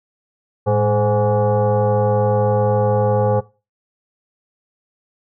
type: tone with frequency modulation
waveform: sine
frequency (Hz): 204.9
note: G#3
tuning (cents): -23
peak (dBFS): -13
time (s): 0.66-3.41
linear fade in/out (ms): 20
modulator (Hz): 314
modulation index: 2
effects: noise-tail reverb RT60 0.3 s tail -20 dB re dry